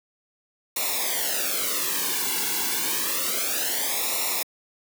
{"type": "noise with flanger", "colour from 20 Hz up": "white", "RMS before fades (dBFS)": -26, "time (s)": [0.76, 4.43], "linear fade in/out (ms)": 5, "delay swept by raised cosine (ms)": [0.63, 1.63], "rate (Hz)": 0.29, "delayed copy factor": -0.9, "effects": ["high-pass 200 Hz 12 dB/octave"]}